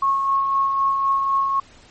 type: tone with tremolo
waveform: sine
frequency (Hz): 1093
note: C#6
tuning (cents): -25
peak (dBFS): -15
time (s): 0.02-1.6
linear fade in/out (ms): 5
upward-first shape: sine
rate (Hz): 3.9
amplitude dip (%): 35
effects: pink hiss -49 dBFS RMS until 1.9 s + MP3 32 kbps